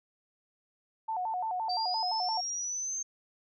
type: tone with vibrato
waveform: sine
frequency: 805 Hz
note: G5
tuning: 46 cents sharp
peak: -30 dBFS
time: 1.08-2.41 s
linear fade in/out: 10 ms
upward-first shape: square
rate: 5.8 Hz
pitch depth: 170 cents each way
type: linear sweep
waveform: sine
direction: up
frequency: 4628 to 6370 Hz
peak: -32 dBFS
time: 1.69-3.03 s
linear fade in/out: 10 ms
effects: none